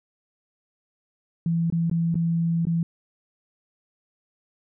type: tone with dropouts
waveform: sine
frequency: 167.1 Hz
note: E3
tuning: 24 cents sharp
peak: -20 dBFS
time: 1.46-2.83 s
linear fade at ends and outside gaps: 2 ms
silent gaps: 1.701-1.724 / 1.898-1.913 / 2.144-2.154 / 2.653-2.669 s
effects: none